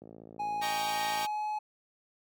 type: click train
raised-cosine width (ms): 2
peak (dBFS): -34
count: 69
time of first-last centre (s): 0.02-1.247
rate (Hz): 55.4
type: tone with pitch glide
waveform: triangle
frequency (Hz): 830.6 to 849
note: G#5 to G#5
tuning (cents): 0 to +38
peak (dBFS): -29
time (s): 0.39-1.59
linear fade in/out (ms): 10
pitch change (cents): +38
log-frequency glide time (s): 0.77-1.46
type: chord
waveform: 10% pulse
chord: Eb dominant seventh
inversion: none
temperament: equal with one note detuned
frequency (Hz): 622.3 / 784 / 932.3 / 1122.9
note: Eb5 / G5 / Bb5 / Db6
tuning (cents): 0 / 0 / 0 / +22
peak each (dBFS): -31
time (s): 0.61-1.27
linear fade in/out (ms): 20
effects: high-pass 150 Hz 12 dB/octave